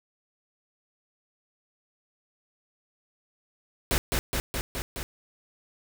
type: noise with echo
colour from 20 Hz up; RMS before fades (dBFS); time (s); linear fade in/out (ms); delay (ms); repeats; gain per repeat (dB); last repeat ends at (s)
pink; -24; 3.91-3.98; 0; 210; 5; -2; 5.03
effects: none